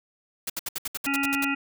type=noise bursts; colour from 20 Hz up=white; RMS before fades=-30 dBFS; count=11; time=0.47-1.448 s; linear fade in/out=5 ms; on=28 ms; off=67 ms
type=harmonic tone; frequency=278 Hz; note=C#4; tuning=5 cents sharp; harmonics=1 / 3 / 5 / 7 / 9 / 10; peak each=-27 / -36 / -31 / -34 / -29 / -36 dBFS; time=1.06-1.55 s; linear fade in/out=10 ms
effects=none